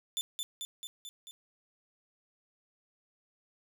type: tone with echo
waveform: sawtooth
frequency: 3520 Hz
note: A7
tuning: in tune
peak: -28 dBFS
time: 0.17-0.21 s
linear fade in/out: 0 ms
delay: 220 ms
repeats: 5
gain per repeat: -3 dB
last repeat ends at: 1.31 s
effects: none